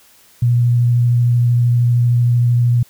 sine tone with vibrato, 120.5 Hz, B2, 42 cents flat, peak -10 dBFS, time 0.42-2.83 s, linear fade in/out 5 ms, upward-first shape triangle, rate 13 Hz, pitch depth 14 cents each way, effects white hiss -49 dBFS RMS until 2.89 s

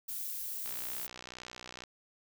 violet noise, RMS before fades -39 dBFS, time 0.08-1.07 s, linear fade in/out 10 ms
click train, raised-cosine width 0.2 ms, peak -27 dBFS, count 74, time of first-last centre 0.66-1.837 s, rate 62 Hz
effects none

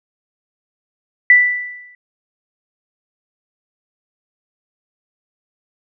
sine tone with exponential decay, 1975.5 Hz, B6, in tune, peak -3 dBFS, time 1.3-1.95 s, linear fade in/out 2 ms, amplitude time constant 140 ms, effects none

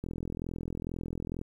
click train, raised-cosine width 3 ms, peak -23 dBFS, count 59, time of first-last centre 0.04-1.414 s, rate 42.2 Hz, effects 10-bit

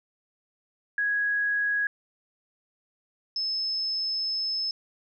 sine tone pair in turn, 1661.2 / 5219 Hz, G#6 / E8, 0 / -18 cents, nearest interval octave + minor sixth, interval 1982 cents, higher second, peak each -23 / -26 dBFS, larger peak first, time 0.98-1.87 / 3.36-4.71 s, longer second, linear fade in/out 2 ms, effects none

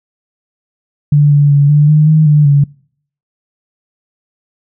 sine tone with pitch steps, 146.3 / 144.6 / 142.8 / 147.8 / 152.3 / 156.1 / 149 / 142.6 Hz, D3 / D3 / D3 / D3 / D#3 / D#3 / D3 / C#3, -6 / -27 / -48 / +11 / -37 / +6 / +25 / +49 cents, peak -4 dBFS, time 1.12-2.64 s, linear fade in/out 5 ms, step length 190 ms, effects noise-tail reverb RT60 0.6 s tail -26 dB re dry

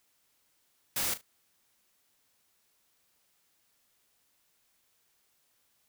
white noise with echo, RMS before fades -31 dBFS, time 0.96-1.14 s, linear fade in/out 5 ms, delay 37 ms, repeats 2, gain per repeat -13 dB, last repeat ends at 1.214 s, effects white hiss -72 dBFS RMS until 5.88 s

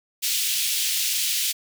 pink high-pass noise, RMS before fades -24 dBFS, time 0.22-1.53 s, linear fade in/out 20 ms, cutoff 2800 Hz, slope 24 dB/octave, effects none

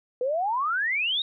sine exponential sweep, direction up, 481.6 to 3819 Hz, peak -23 dBFS, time 0.21-1.22 s, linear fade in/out 2 ms, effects none

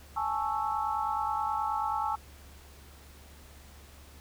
sine chord, A major seventh, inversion third, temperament equal, 830.6 / 880 / 1108.7 / 1318.5 Hz, G#5 / A5 / C#6 / E6, 0 / 0 / 0 / 0 cents, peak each -33 / -32 / -36 / -35 dBFS, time 0.16-2.16 s, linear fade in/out 10 ms, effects added 71 Hz sine -51 dBFS peak until 4.2 s + pink hiss -55 dBFS RMS until 4.2 s

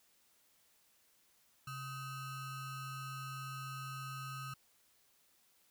square ring-modulated tone, 698.5 Hz, F5, in tune, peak -40 dBFS, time 1.67-4.54 s, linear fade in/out 5 ms, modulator 565 Hz, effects white hiss -71 dBFS RMS until 5.7 s

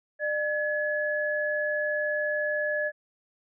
sine tone pair together, 601 / 1700 Hz, D5 / G#6, +40 / +40 cents, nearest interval octave + tritone, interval 1800 cents, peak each -28 dBFS, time 0.19-2.92 s, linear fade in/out 50 ms, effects none

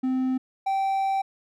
triangle tone pair in turn, 258.8 / 777.5 Hz, C4 / G5, -19 / -14 cents, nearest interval octave + perfect fifth, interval 1905 cents, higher second, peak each -20 dBFS, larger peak neither, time 0.03-0.38 / 0.66-1.22 s, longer second, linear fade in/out 10 ms, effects none

